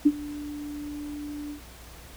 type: tone with ADSR envelope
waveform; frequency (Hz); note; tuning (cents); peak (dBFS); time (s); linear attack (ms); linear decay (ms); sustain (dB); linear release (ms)
sine; 293.7; D4; 0; -12; 0.05-1.61; 14; 48; -21; 100
effects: added 60 Hz sine -48 dBFS peak until 2.16 s + pink hiss -48 dBFS RMS until 2.16 s